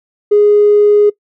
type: tone with tanh clipping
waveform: triangle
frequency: 414.7 Hz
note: G#4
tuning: 3 cents flat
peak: -5 dBFS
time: 0.31-1.1 s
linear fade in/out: 10 ms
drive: 4 dB
effects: noise-tail reverb RT60 0.1 s tail -21 dB re dry